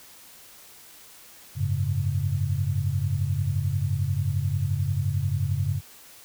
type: chord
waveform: sine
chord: F# suspended second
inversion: none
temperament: equal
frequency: 92.5 / 103.83 / 138.59 Hz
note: F#2 / G#2 / C#3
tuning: 0 / 0 / 0 cents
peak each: -27 dBFS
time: 1.55-5.81 s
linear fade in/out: 50 ms
effects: white hiss -49 dBFS RMS until 6.24 s